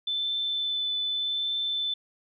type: tone with vibrato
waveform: sine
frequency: 3520 Hz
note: A7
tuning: in tune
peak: -26 dBFS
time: 0.07-1.94 s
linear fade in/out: 5 ms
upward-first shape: triangle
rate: 0.83 Hz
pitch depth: 11 cents each way
effects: none